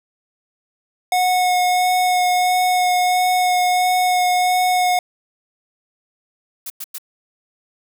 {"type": "tone with vibrato", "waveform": "square", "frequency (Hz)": 728, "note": "F#5", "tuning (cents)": -28, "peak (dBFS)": -15, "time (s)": [1.12, 4.99], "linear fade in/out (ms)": 2, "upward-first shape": "sine", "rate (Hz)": 1.5, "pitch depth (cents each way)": 10}
{"type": "noise bursts", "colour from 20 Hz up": "blue", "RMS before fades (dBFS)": -29, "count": 3, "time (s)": [6.66, 6.983], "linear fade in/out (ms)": 5, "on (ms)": 41, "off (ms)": 100}
{"effects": []}